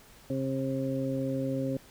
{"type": "harmonic tone", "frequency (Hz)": 133.7, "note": "C3", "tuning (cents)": 38, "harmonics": [1, 2, 3, 4], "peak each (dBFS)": [-34, -31, -40, -34], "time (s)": [0.3, 1.77], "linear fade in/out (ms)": 2, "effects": ["pink hiss -55 dBFS RMS until 1.9 s"]}